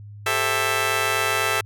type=chord; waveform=10% pulse; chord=A minor seventh; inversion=third; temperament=just; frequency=396 / 440 / 528 / 660 Hz; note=G4 / A4 / C5 / E5; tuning=+18 / 0 / +16 / +2 cents; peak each=-20 / -17 / -22 / -18 dBFS; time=0.26-1.61 s; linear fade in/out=5 ms; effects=added 103 Hz sine -37 dBFS peak until 1.65 s